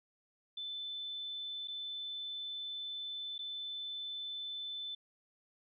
sine tone with dropouts, 3520 Hz, A7, in tune, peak -39 dBFS, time 0.57-4.95 s, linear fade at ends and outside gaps 5 ms, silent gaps 1.675-1.681 / 3.381-3.39 s, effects none

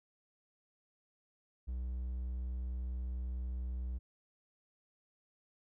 triangle tone, 62.2 Hz, B1, 13 cents sharp, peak -34 dBFS, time 1.67-3.99 s, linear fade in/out 20 ms, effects none

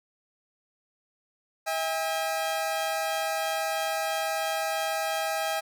sawtooth tone pair together, 644.2 / 806 Hz, E5 / G5, -40 / +48 cents, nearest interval major third, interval 388 cents, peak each -26 dBFS, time 1.66-5.61 s, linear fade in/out 20 ms, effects none

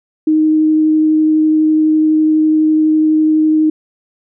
sine tone with vibrato, 311.1 Hz, D#4, in tune, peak -8 dBFS, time 0.27-3.7 s, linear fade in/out 5 ms, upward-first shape triangle, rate 12 Hz, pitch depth 9 cents each way, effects none

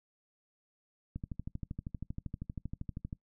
click train, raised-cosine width 5 ms, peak -26 dBFS, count 26, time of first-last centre 1.16-3.129 s, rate 12.7 Hz, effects noise-tail reverb RT60 0.1 s tail -21 dB re dry

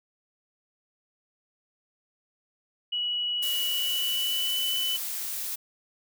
sine tone with pitch glide, 2928 to 2993 Hz, F#7 to F#7, -19 to +19 cents, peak -26 dBFS, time 2.92-4.97 s, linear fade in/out 10 ms, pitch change +38 cents, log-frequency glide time 3.5-4.64 s
blue noise, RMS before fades -33 dBFS, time 3.42-5.56 s, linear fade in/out 10 ms
effects none

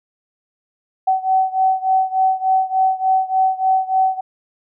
sine beating tone pair, 757 / 760.4 Hz, F#5 / F#5, +39 / +47 cents, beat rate 3.4 Hz, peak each -16 / -18 dBFS, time 1.07-4.21 s, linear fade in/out 10 ms, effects none

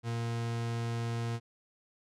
40% pulse tone, 116.54 Hz, A#2, in tune, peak -31 dBFS, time 0.03-1.4 s, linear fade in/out 50 ms, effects low-pass 8000 Hz 12 dB/octave

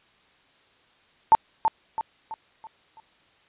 sine tone with echo, 887 Hz, A5, 14 cents sharp, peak -10 dBFS, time 1.32-1.35 s, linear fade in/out 0 ms, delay 330 ms, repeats 5, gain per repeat -7 dB, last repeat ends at 3 s, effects white hiss -60 dBFS RMS until 3.48 s + resampled to 8000 Hz

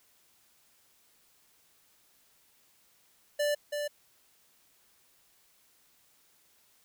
square tone with echo, 587.3 Hz, D5, in tune, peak -27 dBFS, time 3.39-3.55 s, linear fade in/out 10 ms, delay 330 ms, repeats 1, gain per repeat -5 dB, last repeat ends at 3.88 s, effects white hiss -66 dBFS RMS until 6.84 s

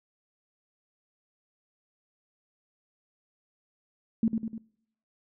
sine tone with echo, 225.2 Hz, A3, 40 cents sharp, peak -20 dBFS, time 4.23-4.28 s, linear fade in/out 2 ms, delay 100 ms, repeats 3, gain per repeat -5 dB, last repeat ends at 4.58 s, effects noise-tail reverb RT60 0.7 s tail -23 dB re dry

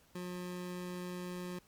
25% pulse tone, 179.3 Hz, F3, 46 cents sharp, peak -36 dBFS, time 0.15-1.59 s, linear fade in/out 5 ms, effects pink hiss -66 dBFS RMS until 1.67 s + MP3 96 kbps

